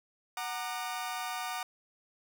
sawtooth chord, Gb augmented, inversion none, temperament equal with one note detuned, 740 / 932.3 / 1204.9 Hz, Gb5 / Bb5 / D6, 0 / 0 / +44 cents, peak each -34 / -37 / -36 dBFS, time 0.37-1.63 s, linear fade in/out 2 ms, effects none

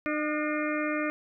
harmonic tone with a mistuned harmonic, 302.7 Hz, D#4, 48 cents flat, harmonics 1 / 2 / 4 / 5 / 6 / 7 / 8, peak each -30 / -33 / -36 / -37 / -38 / -38 / -39 dBFS, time 0.06-1.1 s, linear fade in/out 0 ms, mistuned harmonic 5, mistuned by -69 cents, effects none

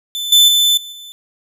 40% pulse tone with level steps, 3520 Hz, A7, in tune, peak -19 / -5 / -9 / -28 / -31 dBFS, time 0.15-1.12 s, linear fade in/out 0 ms, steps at 0.32 / 0.48 / 0.77 / 0.92 s, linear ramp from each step 5 ms, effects none

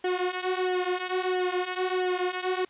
sawtooth tone with flanger, 366.1 Hz, F#4, 18 cents flat, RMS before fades -28 dBFS, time 0.04-2.65 s, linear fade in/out 5 ms, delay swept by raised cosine 0.81 to 5.71 ms, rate 1.5 Hz, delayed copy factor -0.8, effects white hiss -57 dBFS RMS until 2.69 s + resampled to 8000 Hz

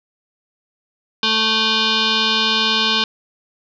sine tone with frequency modulation, 220 Hz, A3, in tune, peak -14 dBFS, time 1.23-3.04 s, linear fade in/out 2 ms, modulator 662 Hz, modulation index 6.4, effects none

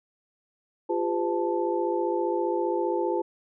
sine tone cluster, 346.9 / 402 / 507 / 878 Hz, F4 / G4 / B4 / A5, -12 / +44 / +45 / -4 cents, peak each -27 / -30 / -30 / -31 dBFS, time 0.89-3.22 s, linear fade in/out 10 ms, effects none

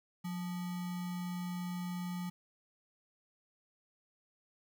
sine tone with sample-and-hold, 178.6 Hz, F3, 39 cents sharp, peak -36 dBFS, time 0.24-2.3 s, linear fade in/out 10 ms, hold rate 1050 Hz, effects none

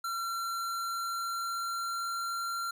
square tone with pitch glide, 1363 to 1373.3 Hz, F6 to F6, -43 to -30 cents, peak -33 dBFS, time 0.04-2.71 s, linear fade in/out 5 ms, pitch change +13 cents, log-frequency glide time 0.32-2.5 s, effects none

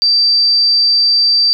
sine tone, 4669 Hz, D8, 11 cents flat, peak -8 dBFS, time 0.02-1.53 s, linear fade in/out 0 ms, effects 8-bit

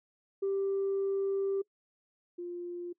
sine tone pair in turn, 392 / 350.5 Hz, G4 / F4, 0 / +6 cents, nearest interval major second, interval 194 cents, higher first, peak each -27 / -36 dBFS, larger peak first, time 0.42-1.62 / 2.38-2.93 s, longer first, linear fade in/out 10 ms, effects noise-tail reverb RT60 0.1 s tail -23 dB re dry + tanh soft clip ceiling -25 dBFS

